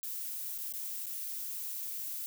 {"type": "noise with dropouts", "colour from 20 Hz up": "violet", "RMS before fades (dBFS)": -39, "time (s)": [0.03, 2.26], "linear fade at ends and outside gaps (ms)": 0, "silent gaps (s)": [[0.579, 0.585], [0.725, 0.737], [1.059, 1.067]], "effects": []}